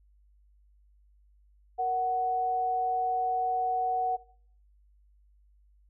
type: tone pair together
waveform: sine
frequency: 468.1 / 743 Hz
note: A#4 / F#5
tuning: +7 / +7 cents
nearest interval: minor sixth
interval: 800 cents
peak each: -36 / -26 dBFS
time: 1.78-4.17 s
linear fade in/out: 20 ms
effects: noise-tail reverb RT60 0.6 s tail -21 dB re dry + added 50 Hz sine -59 dBFS peak until 5.89 s